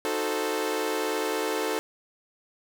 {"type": "chord", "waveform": "sawtooth", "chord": "D# diminished seventh", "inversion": "none", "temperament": "equal", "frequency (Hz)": [311.1, 370, 440, 523.3], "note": ["D#4", "F#4", "A4", "C5"], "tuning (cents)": [0, 0, 0, 0], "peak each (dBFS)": [-29, -30, -25, -30], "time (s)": [0.05, 1.79], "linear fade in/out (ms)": 0, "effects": ["8-bit"]}